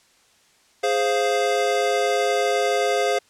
square chord, F minor, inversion first, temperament equal with one note detuned, 415.3 / 523.3 / 696 Hz, Ab4 / C5 / F5, 0 / 0 / -6 cents, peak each -24 dBFS, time 0.83-3.19 s, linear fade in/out 10 ms, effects white hiss -58 dBFS RMS until 3.29 s + low-pass 8000 Hz 12 dB/octave

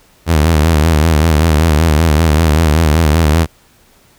sawtooth tone with vibrato, 78.8 Hz, D#2, 23 cents sharp, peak -4 dBFS, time 0.26-3.47 s, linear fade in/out 50 ms, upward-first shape sine, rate 5.2 Hz, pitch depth 110 cents each way, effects pink hiss -49 dBFS RMS until 4.18 s

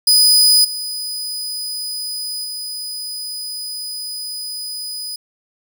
sawtooth tone with level steps, 4978 Hz, D#8, in tune, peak -6 / -20 / -22 dBFS, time 0.07-5.16 s, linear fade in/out 5 ms, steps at 0.64 / 2.44 s, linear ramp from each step 10 ms, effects none

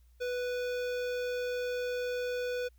square tone with notch filter, 493.9 Hz, B4, in tune, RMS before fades -34 dBFS, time 0.2-2.69 s, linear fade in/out 20 ms, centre 10000 Hz, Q 0.61, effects added 60 Hz sine -58 dBFS peak until 2.78 s + white hiss -75 dBFS RMS until 2.78 s

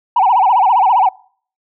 sine tone with vibrato, 857 Hz, A5, 46 cents flat, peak -7 dBFS, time 0.16-1.09 s, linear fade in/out 5 ms, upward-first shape sine, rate 15 Hz, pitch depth 250 cents each way, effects noise-tail reverb RT60 0.5 s tail -24 dB re dry + tanh soft clip ceiling -4 dBFS

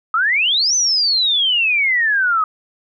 sine exponential two-way sweep, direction up then down, 1244.5 to 6170 to 1244.5 Hz, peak -13 dBFS, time 0.14-2.44 s, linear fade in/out 2 ms, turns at 0.75 s, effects none

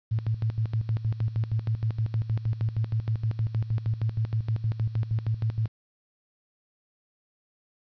sine tone with tremolo, 110.9 Hz, A2, 14 cents sharp, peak -22 dBFS, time 0.11-5.68 s, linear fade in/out 10 ms, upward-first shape square, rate 6.4 Hz, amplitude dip 75%, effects resampled to 11025 Hz + 10-bit

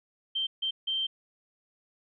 sine tone bursts at uneven times, 3136 Hz, G7, in tune, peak -27 dBFS, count 3, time 0.35-0.47 / 0.62-0.71 / 0.87-1.07 s, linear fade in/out 10 ms, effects none

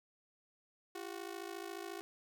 sawtooth ring-modulated tone, 368.3 Hz, F#4, 8 cents flat, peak -36 dBFS, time 0.95-2.01 s, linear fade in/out 0 ms, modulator 27.1 Hz, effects none

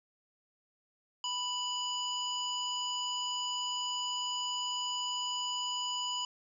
harmonic tone, 987.8 Hz, B5, in tune, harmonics 1 / 3 / 5 / 7, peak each -38 / -35 / -43 / -42 dBFS, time 1.24-6.25 s, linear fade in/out 2 ms, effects none

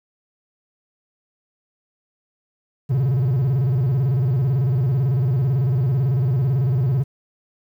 triangle tone with vibrato, 130 Hz, C3, 11 cents flat, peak -14 dBFS, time 2.89-7.04 s, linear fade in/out 20 ms, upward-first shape square, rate 18 Hz, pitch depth 150 cents each way, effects 9-bit

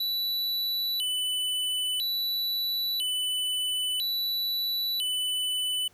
square tone with vibrato, 3441 Hz, A7, 39 cents flat, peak -27 dBFS, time 0-5.88 s, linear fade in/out 5 ms, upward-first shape square, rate 0.5 Hz, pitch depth 240 cents each way, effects pink hiss -61 dBFS RMS until 5.93 s

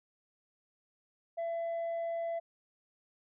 sine tone, 671 Hz, E5, 31 cents sharp, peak -30 dBFS, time 1.37-2.4 s, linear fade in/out 20 ms, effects tanh soft clip ceiling -32 dBFS

